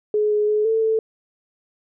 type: tone with pitch steps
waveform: sine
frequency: 422.5 / 419.9 / 424.2 / 445.7 / 442.3 Hz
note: G#4 / G#4 / G#4 / A4 / A4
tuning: +30 / +19 / +37 / +22 / +9 cents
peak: -16 dBFS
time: 0.14-0.99 s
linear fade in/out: 2 ms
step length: 170 ms
effects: none